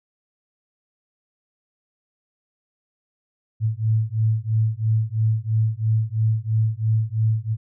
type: beating tone pair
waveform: sine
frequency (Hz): 108.9 / 111.9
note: A2 / A2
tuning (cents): -17 / +30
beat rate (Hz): 3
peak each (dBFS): -21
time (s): 3.6-7.57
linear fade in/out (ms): 50
effects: none